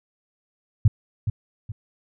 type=tone with echo; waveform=sine; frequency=106.8 Hz; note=G#2; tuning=49 cents sharp; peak=-10 dBFS; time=0.85-0.88 s; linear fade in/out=5 ms; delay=420 ms; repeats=2; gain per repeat=-9 dB; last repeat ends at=1.72 s; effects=none